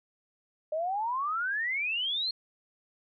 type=exponential sweep; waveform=sine; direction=up; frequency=602 to 4300 Hz; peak=-28 dBFS; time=0.72-2.31 s; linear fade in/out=5 ms; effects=none